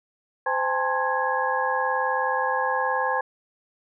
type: tone cluster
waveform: sine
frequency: 516 / 808 / 887 / 1057 / 1662 Hz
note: C5 / G#5 / A5 / C6 / G#6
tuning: -24 / -48 / +14 / +17 / +1 cents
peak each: -28 dBFS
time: 0.46-3.21 s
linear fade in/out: 5 ms
effects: none